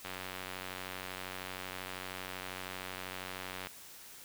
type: click train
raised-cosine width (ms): 0.3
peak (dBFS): -24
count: 337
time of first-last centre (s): 0.05-3.671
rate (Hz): 92.8
effects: white hiss -52 dBFS RMS until 4.24 s